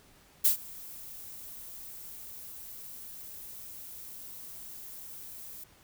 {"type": "noise with ADSR envelope", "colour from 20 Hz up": "violet", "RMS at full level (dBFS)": -21, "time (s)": [0.44, 5.64], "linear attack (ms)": 15, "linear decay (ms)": 110, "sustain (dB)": -24, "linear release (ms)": 5, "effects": ["pink hiss -60 dBFS RMS until 5.83 s"]}